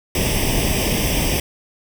pink noise with comb filter, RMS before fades -19 dBFS, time 0.15-1.4 s, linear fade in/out 2 ms, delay 0.36 ms, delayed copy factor +0.85, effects none

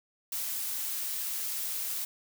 blue noise, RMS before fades -34 dBFS, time 0.32-2.05 s, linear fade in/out 5 ms, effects none

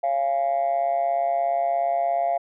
sine tone with amplitude modulation, 690 Hz, F5, 21 cents flat, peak -15 dBFS, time 0.03-2.38 s, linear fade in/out 10 ms, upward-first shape sine, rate 137 Hz, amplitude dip 80%, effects tanh soft clip ceiling -15 dBFS

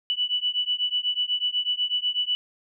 sine beating tone pair, 2960 / 2968.1 Hz, F#7 / F#7, 0 / +5 cents, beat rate 8.1 Hz, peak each -26 dBFS, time 0.1-2.35 s, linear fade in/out 0 ms, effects none

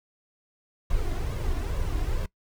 brown noise with flanger, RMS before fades -27 dBFS, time 0.9-2.26 s, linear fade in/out 5 ms, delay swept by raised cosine 1.8 to 2.9 ms, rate 2.3 Hz, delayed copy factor +0.6, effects noise-tail reverb RT60 0.1 s tail -21 dB re dry

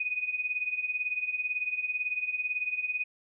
sine tone with tremolo, 2489 Hz, D#7, in tune, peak -25 dBFS, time 0-3.04 s, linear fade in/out 5 ms, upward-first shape triangle, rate 18 Hz, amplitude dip 85%, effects none

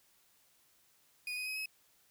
35% pulse tone with pitch steps, 2471 / 2501 / 2532 / 2563 Hz, D#7 / D#7 / D#7 / E7, -13 / +8 / +30 / -49 cents, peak -35 dBFS, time 1.27-1.658 s, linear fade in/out 2 ms, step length 97 ms, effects white hiss -69 dBFS RMS until 2.1 s

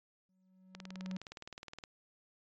triangle tone with exponential growth, 186.9 Hz, F#3, 18 cents sharp, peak -34 dBFS, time 0.29-1.17 s, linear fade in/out 2 ms, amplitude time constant 190 ms
click train, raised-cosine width 0.2 ms, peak -29 dBFS, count 22, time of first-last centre 0.75-1.838 s, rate 19.3 Hz
effects resampled to 16000 Hz

